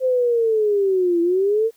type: linear two-way sweep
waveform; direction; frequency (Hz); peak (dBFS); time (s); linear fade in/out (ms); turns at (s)
sine; down then up; 523.3 to 335.9 to 460.6; -15; 0-1.71; 50; 1.21
effects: white hiss -59 dBFS RMS until 1.76 s